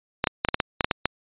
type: clicks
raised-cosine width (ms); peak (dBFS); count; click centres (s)
0.3; -4; 10; 0.241 / 0.272 / 0.449 / 0.487 / 0.544 / 0.602 / 0.808 / 0.845 / 0.912 / 1.056
effects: resampled to 8000 Hz